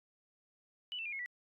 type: tone with pitch steps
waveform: sine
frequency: 2965 / 2672 / 2408 / 2171 / 1956.2 Hz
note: F#7 / E7 / D7 / C#7 / B6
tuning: +3 / +23 / +43 / -37 / -17 cents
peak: -38 dBFS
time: 0.92-1.26 s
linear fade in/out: 0 ms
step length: 68 ms
effects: AAC 64 kbps